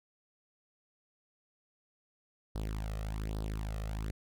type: tone with flanger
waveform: sawtooth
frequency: 53.2 Hz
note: G#1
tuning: 42 cents sharp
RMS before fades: -37 dBFS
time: 2.55-4.11 s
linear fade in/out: 5 ms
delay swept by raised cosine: 0.21 to 1.61 ms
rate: 1.2 Hz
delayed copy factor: +0.75
effects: none